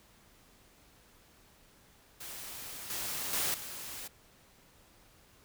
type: noise with level steps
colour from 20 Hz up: white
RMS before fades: -44 / -37 / -32 / -43 dBFS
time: 2.2-4.08 s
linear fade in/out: 10 ms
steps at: 2.9 / 3.33 / 3.54 s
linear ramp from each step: 2 ms
effects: pink hiss -62 dBFS RMS until 5.44 s